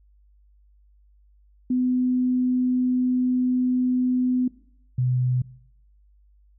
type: tone pair in turn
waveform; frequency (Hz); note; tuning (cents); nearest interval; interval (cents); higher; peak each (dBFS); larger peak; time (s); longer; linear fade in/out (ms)
sine; 252 / 126; B3 / B2; +35 / +35; octave; 1200; first; -19; neither; 1.7-4.48 / 4.98-5.42; first; 5
effects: noise-tail reverb RT60 0.7 s tail -20 dB re dry + added 50 Hz sine -54 dBFS peak until 6.58 s